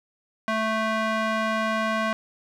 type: tone with band-pass filter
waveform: square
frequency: 220 Hz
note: A3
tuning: in tune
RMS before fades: -25 dBFS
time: 0.48-2.13 s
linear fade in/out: 0 ms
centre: 1300 Hz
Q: 0.99
effects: none